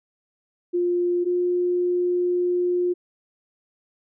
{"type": "tone pair in turn", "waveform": "sine", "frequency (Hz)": [352.1, 355.8], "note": ["F4", "F4"], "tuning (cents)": [14, 32], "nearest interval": "unison", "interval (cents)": 18, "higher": "second", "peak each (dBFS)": -19, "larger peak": "neither", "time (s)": [[0.73, 1.25], [1.25, 2.94]], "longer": "second", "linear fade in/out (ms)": 20, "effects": []}